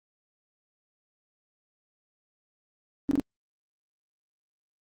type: tone bursts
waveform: sine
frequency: 280.5 Hz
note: C#4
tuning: 21 cents sharp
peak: -20 dBFS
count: 3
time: 3.09-3.198 s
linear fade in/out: 0 ms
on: 22 ms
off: 21 ms
effects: Opus 24 kbps